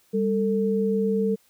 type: tone pair together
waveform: sine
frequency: 198.8 / 446.3 Hz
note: G3 / A4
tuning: +25 / +25 cents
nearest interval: octave + major second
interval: 1400 cents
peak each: -23 dBFS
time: 0.13-1.36 s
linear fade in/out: 20 ms
effects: white hiss -62 dBFS RMS until 1.49 s